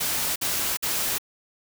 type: noise bursts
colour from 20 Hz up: white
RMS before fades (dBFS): -26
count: 3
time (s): 0-1.184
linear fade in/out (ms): 10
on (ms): 360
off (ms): 52
effects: none